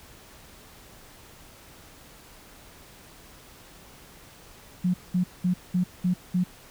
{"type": "tone bursts", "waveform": "sine", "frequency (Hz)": 180.4, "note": "F#3", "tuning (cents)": -44, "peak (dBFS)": -20, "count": 6, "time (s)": [4.84, 6.44], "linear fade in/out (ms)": 10, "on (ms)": 100, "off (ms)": 200, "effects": ["pink hiss -50 dBFS RMS until 6.7 s"]}